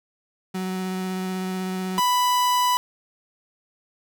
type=tone with vibrato; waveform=35% pulse; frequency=186.4 Hz; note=F#3; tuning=13 cents sharp; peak=-24 dBFS; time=0.54-2 s; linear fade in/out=10 ms; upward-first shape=triangle; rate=16 Hz; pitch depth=12 cents each way
type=tone; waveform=45% pulse; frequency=991 Hz; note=B5; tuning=6 cents sharp; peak=-18 dBFS; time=1.98-2.77 s; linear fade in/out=0 ms
effects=none